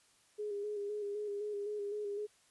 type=tone with vibrato; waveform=sine; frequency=412.6 Hz; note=G#4; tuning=11 cents flat; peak=-36 dBFS; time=0.38-2.27 s; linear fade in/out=20 ms; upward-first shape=square; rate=3.9 Hz; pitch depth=30 cents each way; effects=white hiss -68 dBFS RMS until 2.5 s + resampled to 24000 Hz